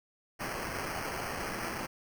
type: noise with sample-and-hold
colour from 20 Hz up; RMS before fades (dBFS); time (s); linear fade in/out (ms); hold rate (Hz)
white; -37; 0.39-1.87; 20; 3675
effects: none